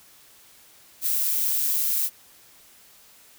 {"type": "noise with amplitude modulation", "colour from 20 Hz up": "violet", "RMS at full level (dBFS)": -22, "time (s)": [1.01, 2.1], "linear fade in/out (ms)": 50, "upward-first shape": "sine", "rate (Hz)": 145, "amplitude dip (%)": 40, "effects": ["white hiss -53 dBFS RMS until 3.38 s"]}